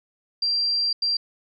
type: tone bursts at uneven times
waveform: sine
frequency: 4730 Hz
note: D8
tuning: 12 cents sharp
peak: -20 dBFS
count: 2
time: 0.42-0.93 / 1.02-1.17 s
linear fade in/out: 5 ms
effects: none